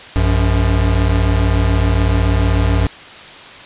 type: tone pair together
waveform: square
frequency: 57.62 / 93.7 Hz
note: A#1 / F#2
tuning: -19 / +22 cents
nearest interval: minor sixth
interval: 841 cents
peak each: -15 dBFS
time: 0.16-2.87 s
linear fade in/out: 0 ms
effects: white hiss -35 dBFS RMS until 3.65 s + resampled to 8000 Hz